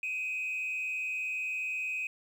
sine tone with frequency modulation, 2515 Hz, D#7, 18 cents sharp, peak -30 dBFS, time 0.03-2.07 s, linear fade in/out 2 ms, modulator 141 Hz, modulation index 0.54, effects tanh soft clip ceiling -29 dBFS + 10-bit

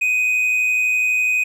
triangle tone with amplitude modulation, 2500 Hz, D#7, 8 cents sharp, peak -12 dBFS, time 0.01-1.44 s, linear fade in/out 10 ms, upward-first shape sine, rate 112 Hz, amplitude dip 40%, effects none

